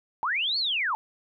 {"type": "linear two-way sweep", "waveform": "sine", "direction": "up then down", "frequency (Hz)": [830.6, 4520, 830.6], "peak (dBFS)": -24, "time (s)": [0.23, 0.95], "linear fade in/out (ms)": 0, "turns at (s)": 0.58, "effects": []}